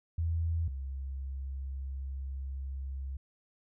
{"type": "tone pair in turn", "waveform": "sine", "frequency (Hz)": [82.41, 67.27], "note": ["E2", "C2"], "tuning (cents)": [0, 49], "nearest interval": "major third", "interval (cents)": 351, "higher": "first", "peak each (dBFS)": [-28, -35], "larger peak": "first", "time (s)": [[0.18, 0.68], [0.68, 3.17]], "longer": "second", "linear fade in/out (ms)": 5, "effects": []}